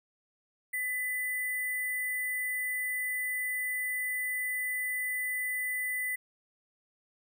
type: tone with sample-and-hold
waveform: sine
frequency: 2001 Hz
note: B6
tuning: 22 cents sharp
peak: -30 dBFS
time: 0.73-6.16 s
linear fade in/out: 10 ms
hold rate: 11025 Hz
effects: none